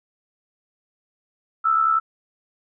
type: tone with amplitude modulation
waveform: sine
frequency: 1318.5 Hz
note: E6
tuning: in tune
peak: -13 dBFS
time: 1.64-2 s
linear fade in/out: 20 ms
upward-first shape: sine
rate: 70.6 Hz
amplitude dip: 60%
effects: none